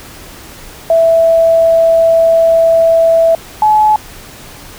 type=tone pair in turn; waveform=sine; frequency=659.3 / 855 Hz; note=E5 / A5; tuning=0 / -50 cents; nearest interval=major third; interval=450 cents; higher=second; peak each=-5 dBFS; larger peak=neither; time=0.9-3.35 / 3.62-3.96 s; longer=first; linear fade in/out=2 ms; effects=pink hiss -33 dBFS RMS until 4.78 s